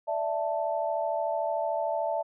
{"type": "chord", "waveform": "sine", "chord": "D suspended second", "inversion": "none", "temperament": "just", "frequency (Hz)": [587.3, 660.7, 881], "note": ["D5", "E5", "A5"], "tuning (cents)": [0, 4, 2], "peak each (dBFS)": [-32, -29, -32], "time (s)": [0.07, 2.23], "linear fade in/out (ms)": 20, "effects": []}